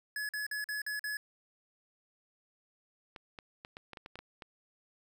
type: tone bursts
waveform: square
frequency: 1699 Hz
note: G#6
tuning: 39 cents sharp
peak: -35 dBFS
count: 6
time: 0.16-1.17 s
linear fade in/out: 2 ms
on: 130 ms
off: 46 ms
type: clicks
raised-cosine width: 0.3 ms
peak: -29 dBFS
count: 10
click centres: 3.162 / 3.388 / 3.649 / 3.769 / 3.933 / 3.972 / 4.061 / 4.156 / 4.19 / 4.422 s
effects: 10-bit